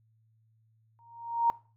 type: tone with exponential growth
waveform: sine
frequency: 932.3 Hz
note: A#5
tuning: in tune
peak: -19 dBFS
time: 0.99-1.5 s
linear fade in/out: 0 ms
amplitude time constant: 110 ms
effects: noise-tail reverb RT60 0.4 s tail -21 dB re dry + added 111 Hz sine -64 dBFS peak until 1.76 s